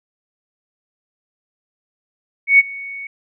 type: tone with ADSR envelope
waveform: sine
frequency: 2224 Hz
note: C#7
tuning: 5 cents sharp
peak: -4 dBFS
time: 2.47-3.07 s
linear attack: 120 ms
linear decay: 28 ms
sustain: -23 dB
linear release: 3 ms
effects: none

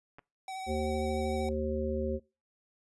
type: clicks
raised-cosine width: 0.5 ms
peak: -35 dBFS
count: 2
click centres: 0.185 / 0.192 s
type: tone with vibrato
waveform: square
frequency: 760 Hz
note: F#5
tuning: 46 cents sharp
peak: -38 dBFS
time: 0.48-1.49 s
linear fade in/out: 2 ms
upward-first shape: sine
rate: 13 Hz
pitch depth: 19 cents each way
type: harmonic tone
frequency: 76.3 Hz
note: D#2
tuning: 33 cents flat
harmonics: 1 / 3 / 5 / 7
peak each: -35 / -35 / -35 / -35 dBFS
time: 0.66-2.2 s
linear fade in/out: 50 ms
effects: noise-tail reverb RT60 0.3 s tail -24 dB re dry + resampled to 24000 Hz

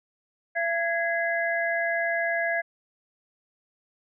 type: tone cluster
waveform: sine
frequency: 676 / 1660 / 2045 Hz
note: E5 / G#6 / C7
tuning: +43 / -1 / -40 cents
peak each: -27 / -27 / -31 dBFS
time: 0.55-2.62 s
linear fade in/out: 20 ms
effects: none

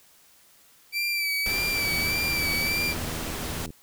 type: tone with vibrato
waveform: 30% pulse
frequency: 2324 Hz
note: D7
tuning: 19 cents flat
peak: -22 dBFS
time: 0.92-2.95 s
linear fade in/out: 50 ms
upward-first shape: sine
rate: 1.7 Hz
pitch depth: 39 cents each way
type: noise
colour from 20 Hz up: pink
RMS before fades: -33 dBFS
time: 1.46-3.66 s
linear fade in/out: 0 ms
type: click train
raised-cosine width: 3 ms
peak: -27 dBFS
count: 144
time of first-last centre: 1.91-3.704 s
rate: 79.7 Hz
effects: white hiss -57 dBFS RMS until 3.82 s

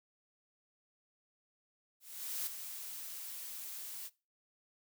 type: noise with ADSR envelope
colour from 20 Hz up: blue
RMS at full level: -37 dBFS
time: 2-4.1 s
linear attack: 470 ms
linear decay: 4 ms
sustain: -8 dB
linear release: 39 ms
effects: noise-tail reverb RT60 0.3 s tail -21 dB re dry

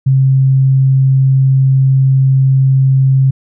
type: tone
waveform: sine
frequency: 133.6 Hz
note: C3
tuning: 36 cents sharp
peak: -6 dBFS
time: 0.06-3.31 s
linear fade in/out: 10 ms
effects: none

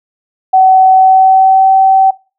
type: tone with pitch glide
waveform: sine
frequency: 756 to 767.9 Hz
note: F#5 to G5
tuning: +37 to -36 cents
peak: -3 dBFS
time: 0.53-2.11 s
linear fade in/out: 10 ms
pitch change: +27 cents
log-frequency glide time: 0.91-1.73 s
effects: noise-tail reverb RT60 0.3 s tail -21 dB re dry

